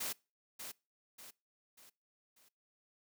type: noise with echo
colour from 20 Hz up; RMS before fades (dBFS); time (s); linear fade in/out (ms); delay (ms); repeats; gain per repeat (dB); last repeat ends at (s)
white; -39; 0-0.13; 10; 590; 4; -7; 2.49
effects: noise-tail reverb RT60 0.3 s tail -24 dB re dry + high-pass 150 Hz 12 dB/octave